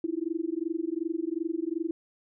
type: tone with amplitude modulation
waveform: sine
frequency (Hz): 329.6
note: E4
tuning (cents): 0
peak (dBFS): -24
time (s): 0.04-1.91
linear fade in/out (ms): 2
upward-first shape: sine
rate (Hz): 22.7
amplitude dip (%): 100
effects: none